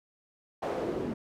pink noise with band-pass filter sweep, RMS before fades -33 dBFS, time 0.62-1.14 s, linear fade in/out 10 ms, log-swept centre 630 to 270 Hz, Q 2.3, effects none

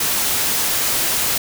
white noise, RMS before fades -19 dBFS, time 0-1.38 s, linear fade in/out 5 ms, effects none

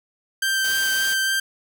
sawtooth tone with vibrato, 1568 Hz, G6, in tune, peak -16 dBFS, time 0.42-1.4 s, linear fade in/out 5 ms, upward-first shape sine, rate 3.5 Hz, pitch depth 10 cents each way
white noise, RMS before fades -32 dBFS, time 0.64-1.14 s, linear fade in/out 5 ms
effects none

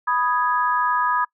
sine chord, G# minor, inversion first, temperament equal, 987.8 / 1244.5 / 1661.2 Hz, B5 / D#6 / G#6, 0 / 0 / 0 cents, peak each -21 / -22 / -25 dBFS, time 0.07-1.25 s, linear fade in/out 10 ms, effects noise-tail reverb RT60 0.1 s tail -24 dB re dry

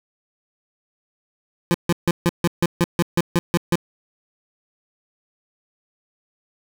25% pulse tone bursts, 172.3 Hz, F3, 23 cents flat, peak -11 dBFS, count 12, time 1.71-3.756 s, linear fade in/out 0 ms, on 33 ms, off 150 ms, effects none

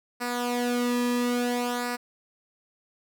sawtooth tone with flanger, 243.5 Hz, B3, 24 cents flat, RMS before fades -27 dBFS, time 0.2-1.97 s, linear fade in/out 20 ms, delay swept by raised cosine 0.3 to 1.4 ms, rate 0.58 Hz, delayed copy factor -0.7, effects none

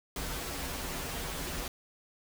pink noise with comb filter, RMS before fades -37 dBFS, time 0.16-1.68 s, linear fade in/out 2 ms, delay 9.4 ms, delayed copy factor -1, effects none

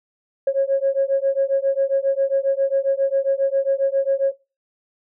sine beating tone pair, 542 / 549.4 Hz, C#5 / C#5, -39 / -16 cents, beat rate 7.4 Hz, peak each -18 / -19 dBFS, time 0.47-4.32 s, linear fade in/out 5 ms, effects noise-tail reverb RT60 0.3 s tail -22 dB re dry + tanh soft clip ceiling -10 dBFS

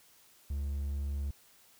triangle tone, 70.6 Hz, C#2, 32 cents sharp, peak -30 dBFS, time 0.5-1.31 s, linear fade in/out 5 ms, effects white hiss -62 dBFS RMS until 1.79 s

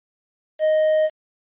triangle tone with quantisation, 622.3 Hz, D#5, in tune, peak -13 dBFS, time 0.59-1.1 s, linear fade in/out 50 ms, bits 7, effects resampled to 8000 Hz

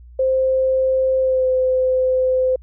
sine tone with pitch glide, 523.3 to 514.3 Hz, C5 to C5, 0 to -30 cents, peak -14 dBFS, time 0.19-2.56 s, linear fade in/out 5 ms, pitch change -30 cents, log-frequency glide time 1.2-1.47 s, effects added 60 Hz sine -39 dBFS peak until 2.62 s

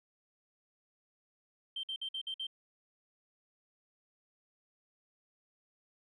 sine tone bursts, 3136 Hz, G7, in tune, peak -35 dBFS, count 6, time 1.76-2.469 s, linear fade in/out 5 ms, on 74 ms, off 53 ms, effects tanh soft clip ceiling -31 dBFS

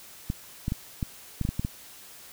clicks, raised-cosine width 5 ms, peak -15 dBFS, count 9, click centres 0.301 / 0.681 / 0.721 / 1.028 / 1.413 / 1.451 / 1.49 / 1.595 / 1.649 s, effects white hiss -48 dBFS RMS until 2.32 s

